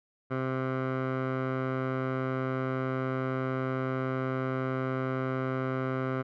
15% pulse tone with low-pass filter, 130.81 Hz, C3, in tune, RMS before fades -31 dBFS, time 0.3-6.23 s, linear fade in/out 20 ms, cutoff 1500 Hz, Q 1.6, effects none

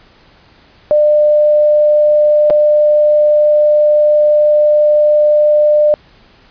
sine tone with dropouts, 599 Hz, D5, 34 cents sharp, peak -6 dBFS, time 0.91-5.94 s, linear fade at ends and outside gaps 0 ms, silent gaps 2.5-2.506 s, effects pink hiss -46 dBFS RMS until 6.5 s + resampled to 11025 Hz

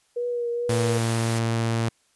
sine tone with vibrato, 479.4 Hz, A#4, 48 cents sharp, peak -24 dBFS, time 0.16-0.98 s, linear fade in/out 10 ms, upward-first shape triangle, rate 2.2 Hz, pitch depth 29 cents each way
sawtooth tone, 114.5 Hz, A#2, 31 cents flat, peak -18 dBFS, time 0.69-1.89 s, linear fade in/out 5 ms
white noise, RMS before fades -34 dBFS, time 0.69-1.39 s, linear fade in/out 5 ms
effects white hiss -65 dBFS RMS until 2.15 s + resampled to 24000 Hz

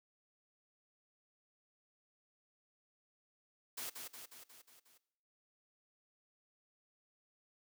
white noise with echo, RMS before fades -43 dBFS, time 3.77-3.9 s, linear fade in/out 10 ms, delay 180 ms, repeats 6, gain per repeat -4 dB, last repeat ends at 4.98 s, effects noise-tail reverb RT60 0.8 s tail -19 dB re dry + high-pass 200 Hz 12 dB/octave

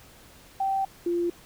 sine tone pair in turn, 777 / 346.1 Hz, G5 / F4, -16 / -16 cents, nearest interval octave + major second, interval 1400 cents, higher first, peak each -23 dBFS, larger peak neither, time 0.6-0.85 / 1.06-1.3 s, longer first, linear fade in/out 5 ms, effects pink hiss -52 dBFS RMS until 1.45 s

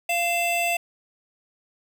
square tone pair together, 693 / 2664 Hz, F5 / E7, -14 / +18 cents, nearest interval octave + major seventh, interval 2332 cents, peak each -25 dBFS, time 0.09-0.77 s, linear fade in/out 5 ms, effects none

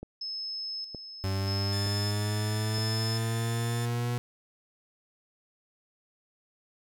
click train, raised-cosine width 2 ms, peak -26 dBFS, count 4, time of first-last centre 0.03-2.782 s, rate 1.09 Hz
sine tone with tremolo, 5200 Hz, E8, 24 cents flat, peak -33 dBFS, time 0.21-3.18 s, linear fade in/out 5 ms, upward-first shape square, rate 0.79 Hz, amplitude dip 60%
40% pulse linear sweep, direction up, 95.6 to 121.3 Hz, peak -27 dBFS, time 1.24-4.18 s, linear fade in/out 0 ms
10% pulse tone, 1760 Hz, A6, in tune, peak -31 dBFS, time 1.72-3.86 s, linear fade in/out 10 ms
effects none

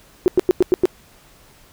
sine tone bursts, 363.3 Hz, F#4, 32 cents flat, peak -9 dBFS, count 6, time 0.26-0.855 s, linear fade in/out 0 ms, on 20 ms, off 95 ms, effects pink hiss -50 dBFS RMS until 1.72 s

